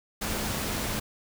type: tone in noise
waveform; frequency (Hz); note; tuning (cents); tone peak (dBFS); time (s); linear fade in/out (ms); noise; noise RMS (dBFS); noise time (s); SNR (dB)
sine; 211.1; G#3; +29; -38; 0.21-1; 10; pink; -31; 0.21-1; -10
effects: none